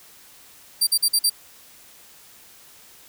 20% pulse tone bursts, 4699 Hz, D8, in tune, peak -10 dBFS, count 5, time 0.81-1.299 s, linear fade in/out 10 ms, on 61 ms, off 46 ms, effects white hiss -49 dBFS RMS until 3.08 s

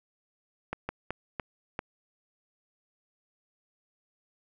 slowing click train, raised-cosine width 0.5 ms, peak -17 dBFS, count 5, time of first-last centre 0.73-1.791 s, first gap 160 ms, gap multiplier 1.35, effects none

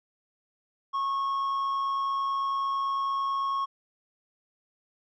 triangle tone with amplitude modulation, 1096 Hz, C#6, 20 cents flat, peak -23 dBFS, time 0.93-3.66 s, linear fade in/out 20 ms, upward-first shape sine, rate 129 Hz, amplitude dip 25%, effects resampled to 16000 Hz

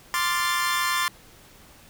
sawtooth chord, D minor seventh, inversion third, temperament equal, 1046.5 / 1174.7 / 1396.9 / 1760 Hz, C6 / D6 / F6 / A6, 0 / 0 / 0 / 0 cents, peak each -22 / -26 / -28 / -24 dBFS, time 0.14-1.08 s, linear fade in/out 0 ms, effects pink hiss -51 dBFS RMS until 1.89 s

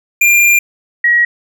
square / sine tone pair in turn, 2395 / 1905.1 Hz, D7 / A#6, +33 / +37 cents, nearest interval major third, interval 396 cents, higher first, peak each -7 dBFS, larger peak neither, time 0.21-0.59 / 1.04-1.25 s, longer first, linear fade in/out 5 ms, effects none

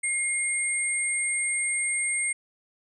sine tone pair together, 2140 / 8560 Hz, C7 / C9, +38 / +38 cents, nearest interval 2 octaves, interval 2400 cents, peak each -27 dBFS, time 0.03-2.33 s, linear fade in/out 10 ms, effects none

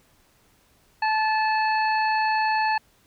harmonic tone, 870 Hz, A5, 20 cents flat, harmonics 1 / 2 / 3 / 5, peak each -21 / -27 / -31 / -35 dBFS, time 1.02-2.78 s, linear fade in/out 5 ms, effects pink hiss -61 dBFS RMS until 3.06 s

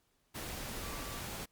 sine tone in noise, 1159 Hz, D6, 23 cents flat, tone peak -49 dBFS, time 0.82-1.2 s, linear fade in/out 20 ms, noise pink, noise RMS -42 dBFS, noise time 0.34-1.46 s, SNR -10 dB, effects pink hiss -75 dBFS RMS until 1.51 s + Opus 48 kbps

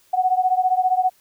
sine beating tone pair, 736 / 751 Hz, F#5 / F#5, -9 / +26 cents, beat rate 15 Hz, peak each -18 / -20 dBFS, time 0.13-1.1 s, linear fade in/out 10 ms, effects white hiss -58 dBFS RMS until 1.2 s

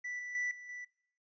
triangle tone with level steps, 1971 Hz, B6, 4 cents flat, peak -36 / -39 / -31 / -46 / -41 dBFS, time 0.04-0.85 s, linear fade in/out 10 ms, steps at 0.19 / 0.35 / 0.51 / 0.69 s, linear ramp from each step 2 ms, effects noise-tail reverb RT60 0.6 s tail -21 dB re dry + resampled to 16000 Hz

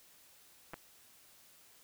clicks, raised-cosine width 0.5 ms, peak -29 dBFS, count 2, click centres 0.735 / 0.741 s, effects white hiss -62 dBFS RMS until 1.83 s

